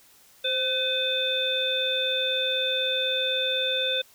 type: harmonic tone with a mistuned harmonic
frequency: 508 Hz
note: B4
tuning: 49 cents sharp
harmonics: 1 / 3 / 5 / 7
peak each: -29 / -34 / -33 / -25 dBFS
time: 0.44-4.02 s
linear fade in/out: 10 ms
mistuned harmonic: 1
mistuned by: +43 cents
effects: white hiss -56 dBFS RMS until 4.14 s